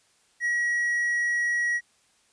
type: tone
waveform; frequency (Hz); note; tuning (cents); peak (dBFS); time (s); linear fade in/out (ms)
triangle; 1912; A#6; +43; -21; 0.4-1.81; 50
effects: white hiss -64 dBFS RMS until 2.32 s + resampled to 22050 Hz